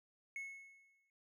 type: tone with exponential decay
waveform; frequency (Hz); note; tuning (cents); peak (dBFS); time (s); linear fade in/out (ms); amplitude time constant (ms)
triangle; 2190; C#7; -22; -39; 0.36-1.1; 1; 160
effects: noise-tail reverb RT60 0.1 s tail -18 dB re dry